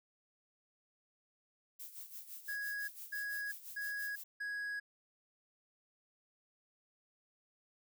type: noise with tremolo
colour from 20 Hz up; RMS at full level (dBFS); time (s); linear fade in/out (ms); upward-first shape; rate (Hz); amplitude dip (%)
violet; -47; 1.79-4.24; 10; sine; 5.9; 70
type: tone bursts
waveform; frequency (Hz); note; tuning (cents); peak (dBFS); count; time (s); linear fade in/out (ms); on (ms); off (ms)
triangle; 1661.2; G#6; 0; -36; 4; 2.48-4.8; 10; 400; 240
effects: none